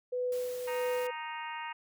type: tone with tremolo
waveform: sine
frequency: 497.6 Hz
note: B4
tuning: 13 cents sharp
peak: -29 dBFS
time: 0.12-1.11 s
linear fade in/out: 10 ms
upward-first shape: sine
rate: 1.6 Hz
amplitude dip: 50%
type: noise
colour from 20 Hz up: white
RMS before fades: -49 dBFS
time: 0.32-1.07 s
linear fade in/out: 2 ms
type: harmonic tone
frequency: 311.1 Hz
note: D#4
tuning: in tune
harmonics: 3 / 4 / 5 / 6 / 7 / 8 / 9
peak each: -39 / -47 / -49 / -45 / -48 / -49 / -48 dBFS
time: 0.67-1.73 s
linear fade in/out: 10 ms
effects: none